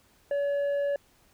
sine tone with tanh clipping, 568 Hz, C#5, 42 cents sharp, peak -26 dBFS, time 0.31-0.96 s, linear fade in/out 2 ms, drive 5 dB, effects pink hiss -63 dBFS RMS until 1.33 s

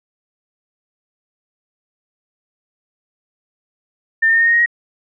sine tone with pitch steps, 1800 / 1814.6 / 1829.3 / 1844.2 / 1859.2 / 1874.3 / 1889.5 Hz, A6 / A#6 / A#6 / A#6 / A#6 / A#6 / A#6, +39 / -47 / -33 / -19 / -5 / +9 / +23 cents, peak -10 dBFS, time 4.22-4.661 s, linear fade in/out 10 ms, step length 63 ms, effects none

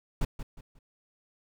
brown noise with echo, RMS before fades -26 dBFS, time 0.21-0.25 s, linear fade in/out 5 ms, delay 180 ms, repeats 3, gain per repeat -10 dB, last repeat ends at 0.79 s, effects none

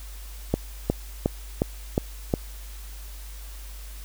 click train, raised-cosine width 2 ms, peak -7 dBFS, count 6, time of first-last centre 0.54-2.339 s, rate 2.78 Hz, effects added 50 Hz sine -37 dBFS peak until 4.04 s + white hiss -47 dBFS RMS until 4.04 s

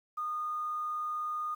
sine tone, 1226 Hz, D#6, 26 cents flat, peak -32 dBFS, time 0.17-1.55 s, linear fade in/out 10 ms, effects 10-bit

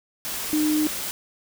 sine tone in noise, 305.1 Hz, D#4, 34 cents flat, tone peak -19 dBFS, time 0.53-0.87 s, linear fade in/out 0 ms, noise white, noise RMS -30 dBFS, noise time 0.25-1.11 s, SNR +8 dB, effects none

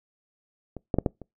clicks, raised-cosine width 2 ms, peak -23 / -11 / -8 / -9 / -27 dBFS, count 5, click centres 0.767 / 0.942 / 0.986 / 1.062 / 1.217 s, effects noise-tail reverb RT60 0.2 s tail -25 dB re dry

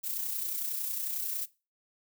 violet noise with amplitude modulation, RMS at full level -32 dBFS, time 0.03-1.46 s, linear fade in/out 20 ms, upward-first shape sine, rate 31 Hz, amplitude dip 45%, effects noise-tail reverb RT60 0.3 s tail -20 dB re dry

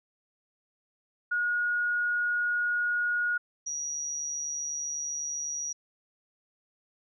sine tone pair in turn, 1444 / 5776 Hz, F#6 / F#8, -43 / -43 cents, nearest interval 2 octaves, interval 2400 cents, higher second, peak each -25 / -31 dBFS, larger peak first, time 1.31-3.38 / 3.66-5.73 s, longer neither, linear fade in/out 10 ms, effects none

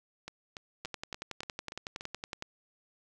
two click trains, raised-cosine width 0.2 ms, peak -20 / -24 dBFS, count 18 / 7, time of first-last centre 0.85-2.424 / 0.28-2.009 s, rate 10.8 / 3.47 Hz, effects none

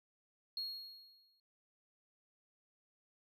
triangle tone with exponential decay, 4297 Hz, C8, 45 cents sharp, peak -34 dBFS, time 0.57-1.4 s, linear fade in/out 2 ms, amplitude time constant 180 ms, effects noise-tail reverb RT60 0.9 s tail -26 dB re dry + tanh soft clip ceiling -34 dBFS

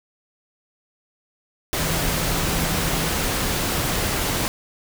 sine tone in noise, 161.7 Hz, E3, 33 cents flat, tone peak -29 dBFS, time 1.79-3.09 s, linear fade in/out 0 ms, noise pink, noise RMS -23 dBFS, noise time 1.73-4.48 s, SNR -9 dB, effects none

